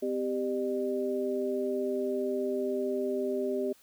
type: tone cluster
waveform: sine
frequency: 255.5 / 393.9 / 603 Hz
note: C4 / G4 / D5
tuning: -41 / +8 / +46 cents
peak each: -34 / -30 / -35 dBFS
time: 0.02-3.73 s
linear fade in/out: 10 ms
effects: white hiss -61 dBFS RMS until 3.82 s